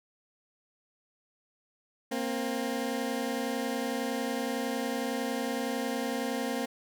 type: tone pair together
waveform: 20% pulse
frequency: 233.1 / 264 Hz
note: A#3 / C4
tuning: 0 / +16 cents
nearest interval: major second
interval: 216 cents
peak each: -28 dBFS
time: 2.11-6.66 s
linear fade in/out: 10 ms
effects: none